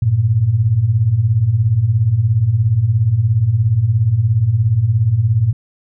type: beating tone pair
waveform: sine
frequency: 98 / 115 Hz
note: G2 / A#2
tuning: 0 / -23 cents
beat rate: 17 Hz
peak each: -17 / -12 dBFS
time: 0.02-5.53 s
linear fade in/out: 5 ms
effects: none